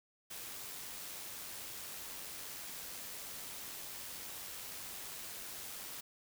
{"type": "noise with amplitude modulation", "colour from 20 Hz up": "white", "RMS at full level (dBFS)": -45, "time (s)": [0.3, 6.01], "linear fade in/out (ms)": 10, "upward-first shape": "sine", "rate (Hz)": 95.7, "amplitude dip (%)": 25, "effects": []}